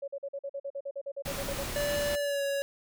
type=tone bursts; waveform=sine; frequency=557 Hz; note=C#5; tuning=8 cents sharp; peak=-33 dBFS; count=16; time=0.02-1.639 s; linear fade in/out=10 ms; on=59 ms; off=45 ms
type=noise; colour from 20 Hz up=pink; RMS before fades=-36 dBFS; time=1.25-2.16 s; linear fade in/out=10 ms
type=tone with pitch glide; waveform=square; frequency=580 to 559 Hz; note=D5 to C#5; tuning=-22 to +14 cents; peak=-29 dBFS; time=1.76-2.62 s; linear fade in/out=0 ms; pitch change=-64 cents; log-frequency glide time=2.16-2.43 s
effects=none